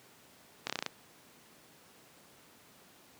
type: slowing click train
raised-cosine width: 0.2 ms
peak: -15 dBFS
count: 7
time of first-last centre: 0.67-0.863 s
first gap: 27 ms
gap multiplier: 1.07
effects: pink hiss -59 dBFS RMS until 3.19 s + high-pass 150 Hz 12 dB/octave